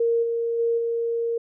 sine tone with level steps, 464.5 Hz, A#4, 6 cents flat, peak -18 / -22 / -19 / -22 dBFS, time 0-1.38 s, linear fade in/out 5 ms, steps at 0.22 / 0.58 / 0.77 s, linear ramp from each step 20 ms, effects none

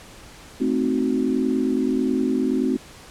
sine chord, A diminished seventh, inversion none, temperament equal, 220 / 261.6 / 311.1 / 370 Hz, A3 / C4 / Eb4 / Gb4, 0 / 0 / 0 / 0 cents, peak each -26 / -21 / -27 / -26 dBFS, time 0.6-2.77 s, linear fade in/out 10 ms, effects pink hiss -44 dBFS RMS until 3.1 s + low-pass 10000 Hz 12 dB/octave

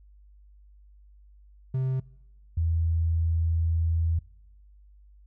triangle / sine tone pair in turn, 130.81 / 82.41 Hz, C3 / E2, 0 / 0 cents, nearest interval minor sixth, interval 800 cents, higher first, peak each -22 dBFS, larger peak neither, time 1.74-2 / 2.57-4.19 s, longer second, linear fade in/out 5 ms, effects noise-tail reverb RT60 1.0 s tail -25 dB re dry + added 50 Hz sine -51 dBFS peak until 5.26 s

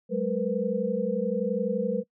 sine tone cluster, 190.1 / 211.1 / 469.4 / 501 Hz, F#3 / G#3 / A#4 / B4, +47 / +29 / +12 / +25 cents, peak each -31 / -31 / -30 / -29 dBFS, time 0.09-2.04 s, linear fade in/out 50 ms, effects noise-tail reverb RT60 0.1 s tail -24 dB re dry

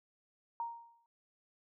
sine tone with exponential decay, 932.3 Hz, A#5, in tune, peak -33 dBFS, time 0.6-1.06 s, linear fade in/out 1 ms, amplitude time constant 98 ms, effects none

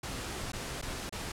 pink noise with dropouts, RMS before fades -38 dBFS, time 0.03-1.32 s, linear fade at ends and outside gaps 5 ms, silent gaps 0.52-0.532 / 0.815-0.824 / 1.095-1.124 s, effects low-pass 10000 Hz 12 dB/octave

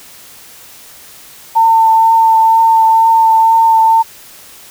sine tone with vibrato, 899 Hz, A5, 37 cents sharp, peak -5 dBFS, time 1.55-4.03 s, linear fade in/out 20 ms, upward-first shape triangle, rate 2.1 Hz, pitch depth 15 cents each way, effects white hiss -37 dBFS RMS until 4.7 s

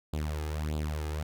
sawtooth tone with flanger, 76.3 Hz, D#2, 33 cents flat, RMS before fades -33 dBFS, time 0.13-1.23 s, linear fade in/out 5 ms, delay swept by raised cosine 0.25 to 2.45 ms, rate 1.6 Hz, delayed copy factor +0.75, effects none

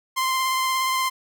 sawtooth tone with vibrato, 1044 Hz, C6, 4 cents flat, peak -17 dBFS, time 0.16-1.1 s, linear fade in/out 20 ms, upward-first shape triangle, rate 17 Hz, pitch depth 18 cents each way, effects none

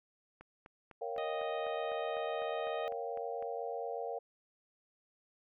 click train, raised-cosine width 0.5 ms, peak -37 dBFS, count 13, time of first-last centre 0.41-3.425 s, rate 3.98 Hz
sine chord, G half-diminished seventh, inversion first, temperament equal, 466.2 / 554.4 / 698.5 / 784 Hz, Bb4 / Db5 / F5 / G5, 0 / 0 / 0 / 0 cents, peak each -40 / -43 / -42 / -44 dBFS, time 1.01-4.19 s, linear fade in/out 10 ms
harmonic tone, 622.3 Hz, D#5, in tune, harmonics 1 / 2 / 3 / 4 / 5 / 6, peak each -39 / -45 / -49 / -51 / -53 / -55 dBFS, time 1.18-2.88 s, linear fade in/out 0 ms
effects none

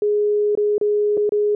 sine tone with dropouts, 416.4 Hz, G#4, 5 cents sharp, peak -15 dBFS, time 0.02-1.55 s, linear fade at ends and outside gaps 2 ms, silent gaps 0.552-0.574 / 0.781-0.812 / 1.171-1.175 / 1.293-1.321 s, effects none

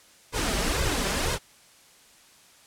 pink noise with flanger, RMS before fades -26 dBFS, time 0.32-1.39 s, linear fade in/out 50 ms, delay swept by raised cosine 1.9 to 5.1 ms, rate 2 Hz, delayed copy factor +0.7, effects white hiss -55 dBFS RMS until 2.66 s + low-pass 10000 Hz 12 dB/octave

